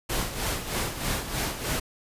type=noise with tremolo; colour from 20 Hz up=pink; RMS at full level=-27 dBFS; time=0.09-1.8 s; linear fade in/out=10 ms; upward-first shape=sine; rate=3.2 Hz; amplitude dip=65%; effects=resampled to 32000 Hz